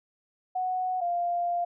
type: tone pair in turn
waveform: sine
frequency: 739 / 697.5 Hz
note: F#5 / F5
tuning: -2 / -2 cents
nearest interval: minor second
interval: 100 cents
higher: first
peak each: -26 / -25 dBFS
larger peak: second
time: 0.55-1.01 / 1.01-1.65 s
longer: second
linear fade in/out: 10 ms
effects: none